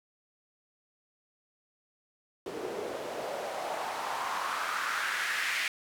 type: noise with band-pass filter sweep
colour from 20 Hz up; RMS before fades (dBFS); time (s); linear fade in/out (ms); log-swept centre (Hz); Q
white; -34; 2.46-5.68; 2; 370 to 2100; 2.8
effects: none